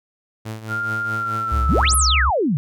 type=tone with tremolo; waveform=sawtooth; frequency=110 Hz; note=A2; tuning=in tune; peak=-22 dBFS; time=0.45-1.95 s; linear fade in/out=10 ms; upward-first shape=triangle; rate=4.7 Hz; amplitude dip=75%
type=tone with pitch glide; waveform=sine; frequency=1400 to 1276.4 Hz; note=F6 to D#6; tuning=+4 to +44 cents; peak=-21 dBFS; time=0.68-2.25 s; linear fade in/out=50 ms; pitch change=-160 cents; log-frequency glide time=1.09-1.98 s
type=tone with vibrato; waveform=sine; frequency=67.7 Hz; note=C#2; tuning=40 cents flat; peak=-17 dBFS; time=1.51-2.31 s; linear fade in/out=20 ms; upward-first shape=square; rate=6.6 Hz; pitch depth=74 cents each way
type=exponential two-way sweep; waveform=sine; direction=up then down; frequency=130.81 to 11560 to 130.81 Hz; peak=-16 dBFS; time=1.69-2.57 s; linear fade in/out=0 ms; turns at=1.95 s
effects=none